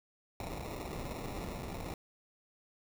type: noise with sample-and-hold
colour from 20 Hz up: pink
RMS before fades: -41 dBFS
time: 0.4-1.94 s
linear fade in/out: 2 ms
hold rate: 1575 Hz
effects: none